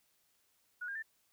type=tone with pitch steps; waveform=sine; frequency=1460 / 1610.6 / 1776.8 Hz; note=F#6 / G6 / A6; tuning=-24 / +46 / +16 cents; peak=-38 dBFS; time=0.81-1.026 s; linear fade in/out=10 ms; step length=72 ms; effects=white hiss -74 dBFS RMS until 1.32 s

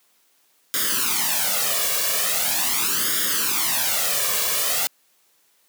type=noise with flanger; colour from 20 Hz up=white; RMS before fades=-22 dBFS; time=0.74-4.87 s; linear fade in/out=0 ms; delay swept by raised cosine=0.58 to 1.78 ms; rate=0.41 Hz; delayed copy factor=+0.85; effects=white hiss -62 dBFS RMS until 5.68 s + high-pass 200 Hz 12 dB/octave

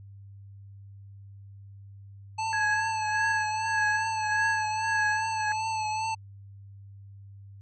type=tone with vibrato; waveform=square; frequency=874 Hz; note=A5; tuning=12 cents flat; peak=-28 dBFS; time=2.38-6.15 s; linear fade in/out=10 ms; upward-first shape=triangle; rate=2.5 Hz; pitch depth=40 cents each way
type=tone with tremolo; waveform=sine; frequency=1661.2 Hz; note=G#6; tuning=in tune; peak=-23 dBFS; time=2.53-5.52 s; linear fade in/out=0 ms; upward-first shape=sine; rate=1.7 Hz; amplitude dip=90%
effects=added 99 Hz sine -44 dBFS peak until 7.61 s + MP3 32 kbps

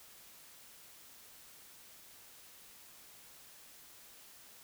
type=silence; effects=white hiss -57 dBFS RMS until 4.63 s

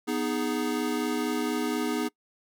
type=chord; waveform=square; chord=G# minor; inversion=first; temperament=equal; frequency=246.9 / 311.1 / 415.3 Hz; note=B3 / D#4 / G#4; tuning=0 / 0 / 0 cents; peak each=-31 / -31 / -33 dBFS; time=0.07-2.09 s; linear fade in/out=20 ms; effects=noise-tail reverb RT60 0.1 s tail -24 dB re dry

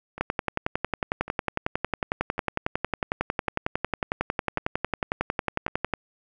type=two click trains; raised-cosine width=0.5 ms; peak=-9 / -22 dBFS; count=64 / 6; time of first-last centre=0.21-5.937 / 0.18-5.681 s; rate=11 / 0.909 Hz; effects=none

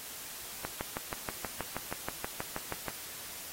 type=click train; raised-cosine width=0.5 ms; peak=-19 dBFS; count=15; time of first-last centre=0.65-2.883 s; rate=6.27 Hz; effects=white hiss -44 dBFS RMS until 3.52 s + AAC 48 kbps

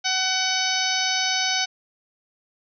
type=harmonic tone; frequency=752 Hz; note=F#5; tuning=28 cents sharp; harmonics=1 / 2 / 3 / 4 / 5 / 6 / 7 / 8; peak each=-29 / -29 / -29 / -29 / -29 / -29 / -29 / -29 dBFS; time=0.04-1.66 s; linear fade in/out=20 ms; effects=none

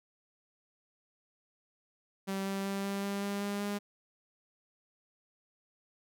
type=tone with pitch steps; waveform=sawtooth; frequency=194.1 / 195.45 / 196.81 / 198.18 / 199.56 / 200.9 / 202.3 / 203.8 Hz; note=G3 / G3 / G3 / G3 / G3 / G3 / G#3 / G#3; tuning=-17 / -5 / +7 / +19 / +31 / +43 / -45 / -32 cents; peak=-29 dBFS; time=2.27-3.79 s; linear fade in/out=20 ms; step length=190 ms; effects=none

